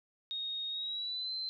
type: tone with pitch glide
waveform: sine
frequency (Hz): 3729 to 4090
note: A#7 to C8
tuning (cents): 0 to -40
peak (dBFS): -35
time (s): 0.31-1.49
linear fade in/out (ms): 0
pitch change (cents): +160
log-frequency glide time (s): 0.69-1.33
effects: none